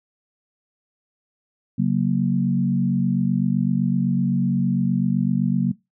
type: chord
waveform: sine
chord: F# major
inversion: second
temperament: equal with one note detuned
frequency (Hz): 137.48 / 185 / 233.1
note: C#3 / F#3 / A#3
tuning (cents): -14 / 0 / 0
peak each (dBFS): -23 / -20 / -22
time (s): 1.78-5.72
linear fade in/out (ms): 10
effects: noise-tail reverb RT60 0.2 s tail -21 dB re dry

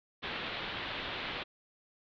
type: low-pass noise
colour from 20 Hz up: white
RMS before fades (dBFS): -39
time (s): 0.22-1.44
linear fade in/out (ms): 20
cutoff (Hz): 3800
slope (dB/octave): 48
effects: none

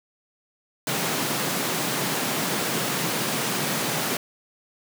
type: high-pass noise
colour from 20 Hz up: pink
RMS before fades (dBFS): -26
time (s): 0.87-4.17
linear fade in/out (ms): 2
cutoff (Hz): 130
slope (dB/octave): 48
effects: none

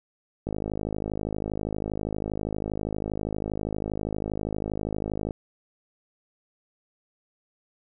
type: click train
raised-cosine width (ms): 2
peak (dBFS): -16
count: 255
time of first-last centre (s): 0.47-5.308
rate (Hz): 52.5
effects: none

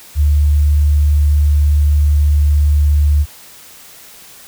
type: tone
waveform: sine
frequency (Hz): 73.6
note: D2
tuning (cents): +4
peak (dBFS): -8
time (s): 0.15-3.26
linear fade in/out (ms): 50
effects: white hiss -39 dBFS RMS until 4.47 s

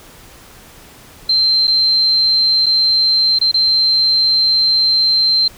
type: tone with dropouts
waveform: sine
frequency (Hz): 4128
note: C8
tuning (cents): -24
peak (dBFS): -10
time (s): 1.29-5.48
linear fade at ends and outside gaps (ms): 5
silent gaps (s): 1.672-1.677 / 2.66-2.664 / 3.388-3.412 / 3.515-3.541
effects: pink hiss -41 dBFS RMS until 5.57 s

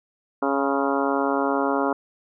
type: harmonic tone with a mistuned harmonic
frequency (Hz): 138.8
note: C#3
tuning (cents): +3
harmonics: 2 / 3 / 4 / 5 / 6 / 7 / 8 / 9 / 10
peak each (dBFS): -25 / -27 / -28 / -29 / -30 / -30 / -31 / -32 / -32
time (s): 0.42-1.93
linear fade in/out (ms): 5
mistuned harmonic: 8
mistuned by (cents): -45
effects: none

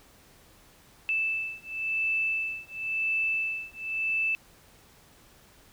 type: beating tone pair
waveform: sine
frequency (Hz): 2637 / 2637.95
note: E7 / E7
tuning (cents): 0 / +1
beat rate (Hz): 0.95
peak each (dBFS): -30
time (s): 1.09-4.35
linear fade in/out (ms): 0
effects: pink hiss -57 dBFS RMS until 5.72 s

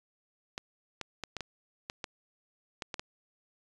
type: clicks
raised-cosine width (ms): 0.2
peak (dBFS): -19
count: 10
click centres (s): 0.579 / 1.013 / 1.237 / 1.367 / 1.407 / 1.899 / 2.042 / 2.822 / 2.942 / 2.995
effects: resampled to 22050 Hz

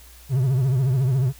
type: tone with vibrato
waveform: triangle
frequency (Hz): 130.81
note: C3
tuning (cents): 0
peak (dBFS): -15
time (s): 0.29-1.33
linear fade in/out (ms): 50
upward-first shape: triangle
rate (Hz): 14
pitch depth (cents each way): 150
effects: added 60 Hz sine -46 dBFS peak until 1.39 s + white hiss -49 dBFS RMS until 1.39 s

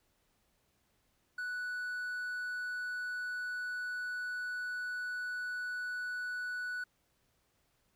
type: tone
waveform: triangle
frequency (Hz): 1480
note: F#6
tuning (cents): 0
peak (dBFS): -34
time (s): 1.38-6.84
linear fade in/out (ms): 5
effects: pink hiss -75 dBFS RMS until 7.95 s

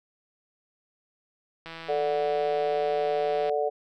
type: click train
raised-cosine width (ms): 0.3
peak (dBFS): -24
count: 302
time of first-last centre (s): 1.66-3.495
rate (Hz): 164
type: harmonic tone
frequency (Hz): 146.83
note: D3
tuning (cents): 0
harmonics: 3 / 4 / 5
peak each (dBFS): -27 / -28 / -29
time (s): 1.88-3.7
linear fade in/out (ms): 20
effects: none

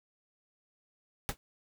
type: noise with exponential decay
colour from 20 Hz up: pink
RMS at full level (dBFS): -29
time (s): 1.29-1.37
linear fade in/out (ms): 0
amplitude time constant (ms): 16
effects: none

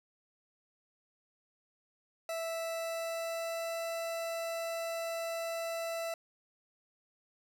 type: tone with pitch glide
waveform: 40% pulse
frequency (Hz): 659.3 to 664.7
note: E5 to E5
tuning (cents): 0 to +14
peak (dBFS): -34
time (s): 2.29-6.14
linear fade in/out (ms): 2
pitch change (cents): +14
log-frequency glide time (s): 2.62-3.77
effects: none

